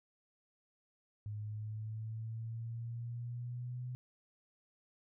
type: exponential sweep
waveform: sine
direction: up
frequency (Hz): 104.7 to 125.5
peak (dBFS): -39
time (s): 1.26-3.95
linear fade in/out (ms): 0
effects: none